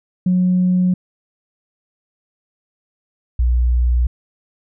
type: tone pair in turn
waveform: sine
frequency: 181.9 / 60.7 Hz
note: F#3 / B1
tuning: -29 / -29 cents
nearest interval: octave + perfect fifth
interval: 1900 cents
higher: first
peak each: -11 dBFS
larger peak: neither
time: 0.26-0.94 / 3.39-4.07 s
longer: neither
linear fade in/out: 5 ms
effects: tanh soft clip ceiling -8 dBFS